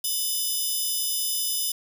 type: tone cluster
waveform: 5% pulse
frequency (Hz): 2983 / 3568 / 5070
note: F#7 / A7 / D#8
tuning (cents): +13 / +23 / +32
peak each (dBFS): -22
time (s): 0.04-1.72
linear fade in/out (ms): 5
effects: none